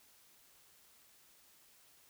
silence, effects white hiss -65 dBFS RMS until 2.09 s

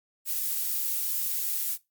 violet noise, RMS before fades -29 dBFS, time 0.25-1.78 s, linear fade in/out 50 ms, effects noise-tail reverb RT60 0.2 s tail -19 dB re dry + Opus 48 kbps

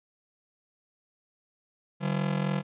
45% pulse ring-modulated tone, 169.3 Hz, E3, 46 cents sharp, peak -23 dBFS, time 2-2.63 s, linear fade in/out 50 ms, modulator 21.8 Hz, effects resampled to 8000 Hz

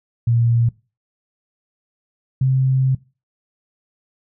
sine tone pair in turn, 117.3 / 131.66 Hz, A#2 / C3, +11 / +11 cents, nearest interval major second, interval 200 cents, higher second, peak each -13 dBFS, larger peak neither, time 0.27-0.69 / 2.41-2.95 s, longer second, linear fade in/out 5 ms, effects noise-tail reverb RT60 0.3 s tail -21 dB re dry

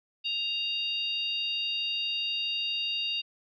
harmonic tone, 932.3 Hz, A#5, in tune, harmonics 3 / 4 / 5, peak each -30 / -34 / -38 dBFS, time 0.24-3.22 s, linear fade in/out 20 ms, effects none

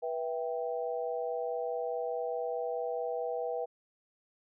sine chord, E minor, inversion second, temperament equal with one note detuned, 488.2 / 659.3 / 784 Hz, B4 / E5 / G5, -20 / 0 / 0 cents, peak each -34 / -37 / -39 dBFS, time 0.02-3.66 s, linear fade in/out 20 ms, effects none

